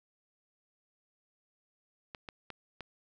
clicks, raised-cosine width 0.3 ms, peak -26 dBFS, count 4, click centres 2.148 / 2.288 / 2.503 / 2.807 s, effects none

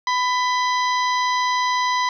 harmonic tone with a mistuned harmonic, 997 Hz, B5, 16 cents sharp, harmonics 1 / 2 / 3 / 4 / 5 / 6, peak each -19 / -25 / -34 / -30 / -34 / -36 dBFS, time 0.07-2.09 s, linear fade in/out 2 ms, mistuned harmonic 3, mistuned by +97 cents, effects 9-bit

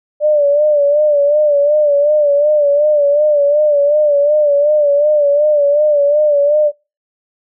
sine tone with vibrato, 587.3 Hz, D5, in tune, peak -8 dBFS, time 0.2-6.72 s, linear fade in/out 50 ms, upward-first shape sine, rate 2.7 Hz, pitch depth 60 cents each way, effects noise-tail reverb RT60 0.3 s tail -25 dB re dry

